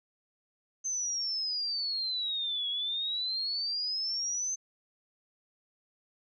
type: exponential two-way sweep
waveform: sine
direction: down then up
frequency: 6272 to 3326 to 6272 Hz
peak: -30 dBFS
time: 0.84-4.56 s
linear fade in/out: 20 ms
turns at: 2.69 s
effects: none